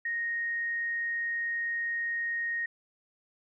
sine tone, 1864.7 Hz, A#6, in tune, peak -29 dBFS, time 0.05-2.66 s, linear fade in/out 5 ms, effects none

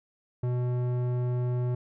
square tone with low-pass filter, 123.6 Hz, B2, 2 cents sharp, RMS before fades -28 dBFS, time 0.43-1.75 s, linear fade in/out 5 ms, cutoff 700 Hz, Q 0.54, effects none

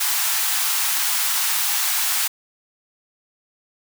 white high-pass noise, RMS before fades -21 dBFS, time 0-2.28 s, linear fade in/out 10 ms, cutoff 760 Hz, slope 48 dB/octave, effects none

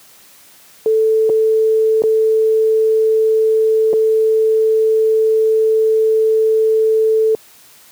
sine tone with dropouts, 440 Hz, A4, in tune, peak -10 dBFS, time 0.86-7.35 s, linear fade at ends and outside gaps 1 ms, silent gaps 1.294-1.298 / 2.021-2.037 / 3.931-3.936 s, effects white hiss -45 dBFS RMS until 7.91 s + high-pass 100 Hz 12 dB/octave

